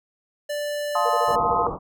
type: tone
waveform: square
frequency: 587.3 Hz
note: D5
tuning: in tune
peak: -26 dBFS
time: 0.49-1.36 s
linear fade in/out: 10 ms
type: chord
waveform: sine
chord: F dominant seventh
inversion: none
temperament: just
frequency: 698.5 / 873.1 / 1047.7 / 1257.2 Hz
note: F5 / A5 / C6 / Eb6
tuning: 0 / -14 / +2 / +18 cents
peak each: -25 dBFS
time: 0.95-1.67 s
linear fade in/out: 2 ms
type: tone bursts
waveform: sine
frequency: 475.9 Hz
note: A#4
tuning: 36 cents sharp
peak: -24 dBFS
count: 9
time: 1.05-1.706 s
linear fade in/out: 10 ms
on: 48 ms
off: 28 ms
type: low-pass noise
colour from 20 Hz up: white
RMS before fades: -30 dBFS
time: 1.26-1.79 s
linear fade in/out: 50 ms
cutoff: 1200 Hz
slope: 96 dB/octave
effects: none